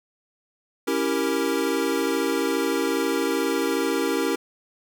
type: chord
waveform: square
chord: C# diminished seventh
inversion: none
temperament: equal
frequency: 277.2 / 329.6 / 392 / 466.2 Hz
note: C#4 / E4 / G4 / Bb4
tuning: 0 / 0 / 0 / 0 cents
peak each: -28 dBFS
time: 0.87-4.36 s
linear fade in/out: 10 ms
effects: none